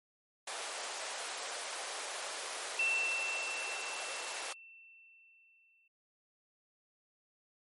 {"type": "high-pass noise", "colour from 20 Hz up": "pink", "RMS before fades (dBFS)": -41, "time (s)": [0.47, 4.53], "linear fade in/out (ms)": 5, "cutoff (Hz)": 500, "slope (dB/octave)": 24}
{"type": "tone with exponential decay", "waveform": "sine", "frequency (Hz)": 2686, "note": "E7", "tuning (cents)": 32, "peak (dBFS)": -28, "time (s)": [2.79, 5.88], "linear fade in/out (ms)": 5, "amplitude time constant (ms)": 670}
{"effects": ["MP3 48 kbps"]}